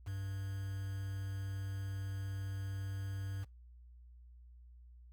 triangle tone with quantisation, 97.6 Hz, G2, 7 cents flat, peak -36 dBFS, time 0.06-3.45 s, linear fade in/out 20 ms, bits 9, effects noise-tail reverb RT60 0.2 s tail -22 dB re dry + added 60 Hz sine -54 dBFS peak until 5.12 s

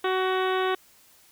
harmonic tone, 374.4 Hz, F#4, 20 cents sharp, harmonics 1 / 2 / 3 / 4 / 5 / 6 / 7 / 8 / 9 / 10, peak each -25 / -30 / -30 / -33 / -36 / -41 / -42 / -40 / -41 / -40 dBFS, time 0.04-0.75 s, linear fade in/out 5 ms, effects white hiss -57 dBFS RMS until 1.31 s

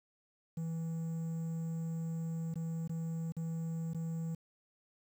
triangle tone with dropouts, 163.8 Hz, E3, 11 cents flat, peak -33 dBFS, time 0.57-4.35 s, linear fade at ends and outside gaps 5 ms, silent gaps 2.541-2.556 / 2.877-2.894 / 3.322-3.366 / 3.935-3.945 s, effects 10-bit

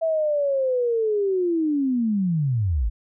sine linear sweep, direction down, 659.3 to 46.25 Hz, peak -19 dBFS, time 0.01-2.9 s, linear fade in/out 20 ms, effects none

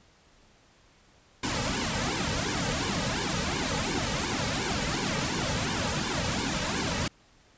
pink noise with flanger, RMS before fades -29 dBFS, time 1.43-7.08 s, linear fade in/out 5 ms, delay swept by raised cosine 1.5 to 2.9 ms, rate 2.8 Hz, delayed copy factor -1, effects pink hiss -60 dBFS RMS until 7.57 s + resampled to 16000 Hz

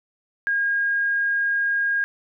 sine tone, 1626 Hz, G#6, 37 cents flat, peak -19 dBFS, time 0.47-2.04 s, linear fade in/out 0 ms, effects none

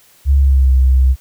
sine tone with pitch glide, 69.3 to 65.03 Hz, C#2 to C2, 0 to -10 cents, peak -7 dBFS, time 0.25-1.16 s, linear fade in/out 50 ms, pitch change -110 cents, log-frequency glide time 0.37-0.72 s, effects white hiss -49 dBFS RMS until 1.2 s

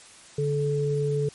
sine tone pair together, 144.6 / 433.3 Hz, D3 / A4, -27 / -27 cents, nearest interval octave + perfect fifth, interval 1900 cents, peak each -25 dBFS, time 0.38-1.29 s, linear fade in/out 5 ms, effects white hiss -49 dBFS RMS until 1.34 s + MP3 48 kbps

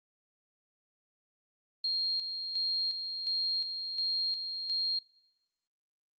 sine tone with tremolo, 4228 Hz, C8, 17 cents sharp, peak -28 dBFS, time 1.84-4.99 s, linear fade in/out 5 ms, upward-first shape square, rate 1.4 Hz, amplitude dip 50%, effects noise-tail reverb RT60 0.9 s tail -22 dB re dry + Opus 24 kbps

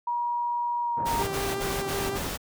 sine tone with pitch glide, 956 to 933.6 Hz, A#5 to A#5, +43 to +2 cents, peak -25 dBFS, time 0.07-1.23 s, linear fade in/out 5 ms, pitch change -41 cents, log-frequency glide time 0.81-1.11 s
pink band-pass noise, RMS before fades -37 dBFS, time 0.97-2.27 s, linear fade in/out 5 ms, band 110 to 1200 Hz, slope 24 dB/octave
pink noise bursts, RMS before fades -32 dBFS, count 5, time 1.05-2.376 s, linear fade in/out 20 ms, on 230 ms, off 44 ms
sawtooth tone with vibrato, 393.7 Hz, G4, 8 cents sharp, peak -26 dBFS, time 1.19-2.18 s, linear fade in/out 5 ms, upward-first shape sine, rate 5.4 Hz, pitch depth 17 cents each way
effects none

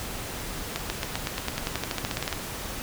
accelerating click train, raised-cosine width 0.2 ms, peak -10 dBFS, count 19, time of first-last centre 0.76-2.327 s, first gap 140 ms, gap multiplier 0.94, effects pink hiss -35 dBFS RMS until 2.82 s

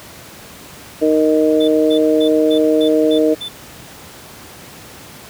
harmonic tone, 155.4 Hz, D#3, 2 cents flat, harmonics 2 / 3 / 4, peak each -14 / -14 / -17 dBFS, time 1.01-3.35 s, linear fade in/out 20 ms
triangle tone bursts, 3520 Hz, A7, in tune, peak -22 dBFS, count 7, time 1.6-3.487 s, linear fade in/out 10 ms, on 81 ms, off 220 ms
effects pink hiss -37 dBFS RMS until 5.29 s + high-pass 80 Hz 12 dB/octave

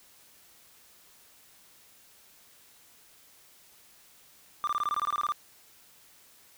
triangle tone bursts, 1188 Hz, D6, 20 cents sharp, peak -24 dBFS, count 13, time 4.64-5.321 s, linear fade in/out 0 ms, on 33 ms, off 21 ms, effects white hiss -58 dBFS RMS until 6.57 s

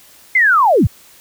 sine linear sweep, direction down, 2136 to 51.9 Hz, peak -8 dBFS, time 0.35-0.87 s, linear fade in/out 5 ms, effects white hiss -45 dBFS RMS until 1.2 s

